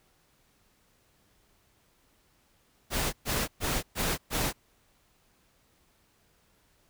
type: noise bursts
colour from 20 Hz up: pink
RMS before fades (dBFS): -29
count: 5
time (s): 2.9-4.53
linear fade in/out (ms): 50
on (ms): 230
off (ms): 120
effects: pink hiss -67 dBFS RMS until 6.89 s